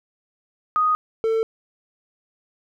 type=tone pair in turn; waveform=sine / triangle; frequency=1244.5 / 447.4 Hz; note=D#6 / A4; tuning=0 / +29 cents; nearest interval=octave + tritone; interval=1771 cents; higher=first; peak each=-16 dBFS; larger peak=neither; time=0.76-0.95 / 1.24-1.43 s; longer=neither; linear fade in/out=0 ms; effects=none